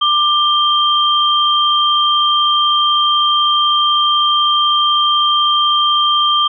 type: tone pair together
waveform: sine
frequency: 1188 / 3168 Hz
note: D6 / G7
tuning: +20 / +18 cents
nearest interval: octave + perfect fourth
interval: 1698 cents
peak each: -13 dBFS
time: 0.01-6.48 s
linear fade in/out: 10 ms
effects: none